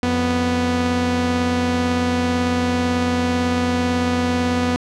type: tone pair together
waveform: sawtooth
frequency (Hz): 88.31 / 246.9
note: F2 / B3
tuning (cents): +20 / 0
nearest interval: octave + tritone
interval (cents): 1780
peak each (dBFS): -20 / -14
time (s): 0.03-4.76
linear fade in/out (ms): 0
effects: low-pass 6000 Hz 12 dB/octave